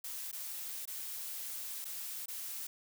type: noise with dropouts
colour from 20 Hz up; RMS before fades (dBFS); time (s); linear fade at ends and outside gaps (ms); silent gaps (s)
blue; -42; 0.04-2.67; 5; 0.316-0.327 / 0.855-0.875 / 1.845-1.852 / 2.259-2.282
effects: none